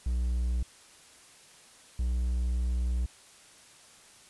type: tone pair in turn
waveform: triangle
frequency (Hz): 60.7 / 61.09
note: B1 / B1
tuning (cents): -29 / -18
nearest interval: unison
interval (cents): 11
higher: second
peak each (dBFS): -24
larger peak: neither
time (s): 0.06-0.63 / 1.99-3.06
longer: second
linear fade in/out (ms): 5
effects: white hiss -55 dBFS RMS until 4.29 s + resampled to 24000 Hz